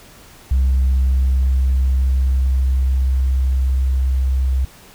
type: tone with level ramp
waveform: sine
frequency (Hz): 65.5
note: C2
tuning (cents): +2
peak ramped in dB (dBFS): -10 to -13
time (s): 0.51-4.65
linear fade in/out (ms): 5
effects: tanh soft clip ceiling -10 dBFS + pink hiss -44 dBFS RMS until 4.94 s